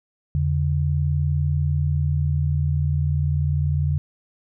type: tone pair together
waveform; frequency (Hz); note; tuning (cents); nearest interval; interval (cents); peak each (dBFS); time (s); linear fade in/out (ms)
sine; 83.7 / 143.87; E2 / D3; +27 / -35; major sixth; 938; -21; 0.35-3.98; 0
effects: none